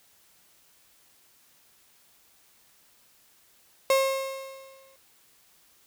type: tone with exponential decay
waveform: 35% pulse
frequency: 537 Hz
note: C5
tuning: 45 cents sharp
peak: -16 dBFS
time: 3.9-4.96 s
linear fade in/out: 2 ms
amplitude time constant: 230 ms
effects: white hiss -61 dBFS RMS until 5.86 s